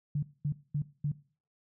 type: tone bursts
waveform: sine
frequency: 146.2 Hz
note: D3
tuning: 7 cents flat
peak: -27 dBFS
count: 4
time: 0.15-1.118 s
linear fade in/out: 5 ms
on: 77 ms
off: 220 ms
effects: noise-tail reverb RT60 0.4 s tail -18 dB re dry